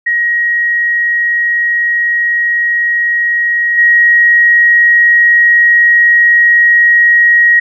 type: tone with level steps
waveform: sine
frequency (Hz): 1892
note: A#6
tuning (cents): +25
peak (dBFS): -9 / -4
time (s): 0.06-7.6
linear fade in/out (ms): 10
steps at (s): 3.77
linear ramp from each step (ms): 20
effects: none